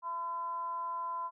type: tone with frequency modulation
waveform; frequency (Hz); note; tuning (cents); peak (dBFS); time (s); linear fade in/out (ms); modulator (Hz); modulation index
sine; 1015; B5; +47; -34; 0.02-1.31; 50; 343; 0.31
effects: none